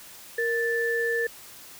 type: tone pair together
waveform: sine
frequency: 466.2 / 1760 Hz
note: A#4 / A6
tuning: 0 / 0 cents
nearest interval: octave + major seventh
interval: 2300 cents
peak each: -26 dBFS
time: 0.38-1.27 s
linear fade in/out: 5 ms
effects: white hiss -46 dBFS RMS until 1.79 s